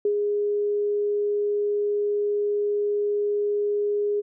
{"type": "tone with ADSR envelope", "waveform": "sine", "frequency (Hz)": 412.5, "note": "G#4", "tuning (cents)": -12, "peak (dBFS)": -18, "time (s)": [0.05, 4.22], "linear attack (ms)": 3, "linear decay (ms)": 79, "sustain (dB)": -3, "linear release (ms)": 28, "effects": []}